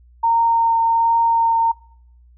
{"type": "tone with vibrato", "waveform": "sine", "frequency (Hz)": 919, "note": "A#5", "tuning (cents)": -25, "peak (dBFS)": -13, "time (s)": [0.23, 1.72], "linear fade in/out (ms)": 10, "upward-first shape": "triangle", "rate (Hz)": 1.3, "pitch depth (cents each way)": 10, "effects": ["noise-tail reverb RT60 0.6 s tail -22 dB re dry", "added 60 Hz sine -46 dBFS peak until 2.37 s"]}